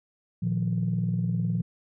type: chord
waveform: sine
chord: Bb suspended fourth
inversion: none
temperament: just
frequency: 116.54 / 155.39 / 174.81 Hz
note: Bb2 / Eb3 / F3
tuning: 0 / -2 / +2 cents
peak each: -27 / -31 / -26 dBFS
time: 0.42-1.62 s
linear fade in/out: 10 ms
effects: tanh soft clip ceiling -17 dBFS